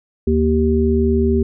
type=harmonic tone; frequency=77.78 Hz; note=D#2; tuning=in tune; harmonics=1 / 3 / 5; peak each=-17 / -17 / -17 dBFS; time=0.27-1.43 s; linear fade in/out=5 ms; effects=none